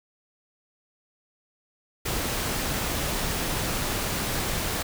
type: noise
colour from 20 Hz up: pink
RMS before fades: -28 dBFS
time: 2.05-4.83 s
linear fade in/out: 10 ms
effects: none